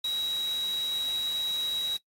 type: tone in noise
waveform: sine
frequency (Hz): 3849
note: B7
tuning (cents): -45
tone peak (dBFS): -27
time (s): 0.04-1.97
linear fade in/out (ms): 5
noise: white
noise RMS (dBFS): -43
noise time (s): 0.04-1.97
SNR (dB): +13
effects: noise-tail reverb RT60 0.1 s tail -19 dB re dry + AAC 48 kbps